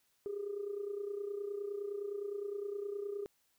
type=tone with amplitude modulation; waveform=sine; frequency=405.7 Hz; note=G#4; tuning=41 cents flat; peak=-33 dBFS; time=0.26-3.26 s; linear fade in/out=0 ms; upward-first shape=sine; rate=29.7 Hz; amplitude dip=70%; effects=tanh soft clip ceiling -31 dBFS + white hiss -75 dBFS RMS until 3.58 s